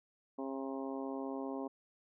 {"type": "harmonic tone with a mistuned harmonic", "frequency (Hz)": 135, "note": "C#3", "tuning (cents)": -45, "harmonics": [2, 3, 4, 5, 6, 7, 8], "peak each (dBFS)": [-40, -44, -46, -48, -50, -51, -52], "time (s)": [0.38, 1.68], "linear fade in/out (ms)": 10, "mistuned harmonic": 8, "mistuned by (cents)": -28, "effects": []}